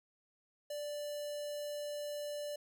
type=tone with notch filter; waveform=square; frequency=587 Hz; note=D5; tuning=1 cent flat; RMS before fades=-41 dBFS; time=0.7-2.56 s; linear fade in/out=5 ms; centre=1900 Hz; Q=1.9; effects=none